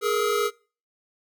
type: tone cluster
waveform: square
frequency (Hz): 415.5 / 466.9 / 1284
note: G#4 / A#4 / E6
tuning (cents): +1 / +3 / -46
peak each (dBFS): -25 / -27 / -29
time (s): 0.01-0.51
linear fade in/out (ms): 50
effects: noise-tail reverb RT60 0.4 s tail -25 dB re dry